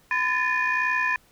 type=tone cluster; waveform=sine; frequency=1012 / 1728 / 1790 / 2455 Hz; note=B5 / A6 / A6 / D#7; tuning=+42 / -32 / +29 / -24 cents; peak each=-26 dBFS; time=0.11-1.16 s; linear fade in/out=2 ms; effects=tanh soft clip ceiling -14 dBFS + pink hiss -59 dBFS RMS until 1.31 s